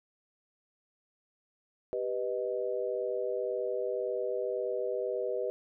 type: chord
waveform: sine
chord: G augmented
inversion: none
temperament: equal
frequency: 392 / 493.9 / 622.3 Hz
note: G4 / B4 / D#5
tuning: 0 / 0 / 0 cents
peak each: -35 / -33 / -36 dBFS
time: 1.93-5.5 s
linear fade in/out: 0 ms
effects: none